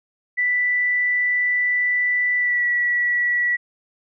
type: tone with pitch glide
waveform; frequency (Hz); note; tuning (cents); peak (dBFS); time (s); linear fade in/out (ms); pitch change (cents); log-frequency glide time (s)
sine; 1977 to 1941.9; B6 to B6; +1 to -30; -17; 0.37-3.57; 20; -31; 2.37-2.65
effects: none